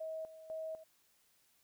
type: tone with tremolo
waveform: sine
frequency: 638 Hz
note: D#5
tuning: 43 cents sharp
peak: -39 dBFS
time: 0-0.84 s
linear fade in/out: 10 ms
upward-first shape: square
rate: 2 Hz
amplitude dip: 75%
effects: white hiss -72 dBFS RMS until 1.63 s